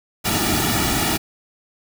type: noise with comb filter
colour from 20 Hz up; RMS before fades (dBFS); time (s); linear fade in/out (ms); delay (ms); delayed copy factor
pink; -20; 0.24-1.18; 20; 1.9; -0.8
effects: none